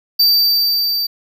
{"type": "tone with level ramp", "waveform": "square", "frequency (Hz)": 4647, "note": "D8", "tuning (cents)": -19, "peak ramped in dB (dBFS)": [-9, -17], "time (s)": [0.19, 1.07], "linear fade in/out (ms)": 10, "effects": []}